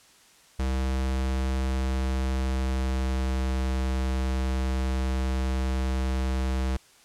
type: tone with pitch glide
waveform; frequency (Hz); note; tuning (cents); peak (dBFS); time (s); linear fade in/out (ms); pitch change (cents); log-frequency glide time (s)
square; 65.41 to 65; C2 to C2; 0 to -11; -25; 0.59-6.77; 5; -11; 1.56-3.68
effects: white hiss -56 dBFS RMS until 7.04 s + low-pass 9000 Hz 12 dB/octave